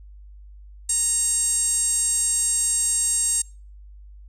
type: tone with band-pass filter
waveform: 5% pulse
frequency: 932.3 Hz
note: A#5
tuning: in tune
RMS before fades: -22 dBFS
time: 0.89-3.42 s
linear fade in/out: 5 ms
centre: 8100 Hz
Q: 9.3
effects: noise-tail reverb RT60 0.4 s tail -26 dB re dry + added 50 Hz sine -41 dBFS peak until 4.28 s